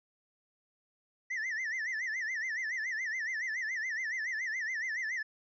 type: tone with vibrato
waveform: triangle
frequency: 1900 Hz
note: A#6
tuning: 33 cents sharp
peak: -31 dBFS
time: 1.3-5.23 s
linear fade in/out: 10 ms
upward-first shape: sine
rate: 7.1 Hz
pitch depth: 170 cents each way
effects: resampled to 16000 Hz